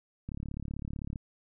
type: click train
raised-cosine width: 5 ms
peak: -25 dBFS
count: 32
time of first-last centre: 0.29-1.158 s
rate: 35.7 Hz
effects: none